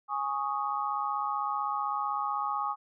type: chord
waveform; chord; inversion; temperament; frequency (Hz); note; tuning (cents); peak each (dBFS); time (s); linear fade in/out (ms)
sine; Ab suspended fourth; none; equal; 830.6 / 1108.7 / 1244.5; Ab5 / Db6 / Eb6; 0 / 0 / 0; -33; 0.08-2.76; 50
effects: none